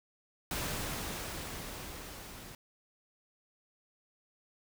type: noise with level ramp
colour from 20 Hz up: pink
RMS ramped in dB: -35 to -49 dBFS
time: 0.51-2.55 s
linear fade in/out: 2 ms
effects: none